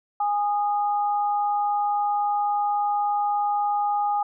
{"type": "tone pair together", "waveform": "sine", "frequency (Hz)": [823.6, 1234], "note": ["G#5", "D#6"], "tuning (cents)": [-15, -15], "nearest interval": "perfect fifth", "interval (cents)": 700, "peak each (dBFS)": [-21, -30], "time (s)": [0.2, 4.23], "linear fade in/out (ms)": 5, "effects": []}